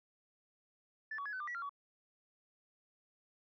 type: tone with pitch steps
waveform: sine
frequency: 1752 / 1129 / 1683 / 1515 / 1191 / 1938 / 1384 / 1132 Hz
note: A6 / C#6 / G#6 / F#6 / D6 / B6 / F6 / C#6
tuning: -8 / +31 / +23 / +40 / +24 / -33 / -16 / +36 cents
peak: -38 dBFS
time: 1.11-1.694 s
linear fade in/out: 5 ms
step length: 73 ms
effects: tanh soft clip ceiling -35 dBFS